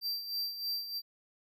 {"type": "tone with tremolo", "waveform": "square", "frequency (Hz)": 4699, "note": "D8", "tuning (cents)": 0, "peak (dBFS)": -32, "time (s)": [0.01, 1.02], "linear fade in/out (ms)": 50, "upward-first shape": "sine", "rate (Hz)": 3.2, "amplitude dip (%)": 65, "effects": []}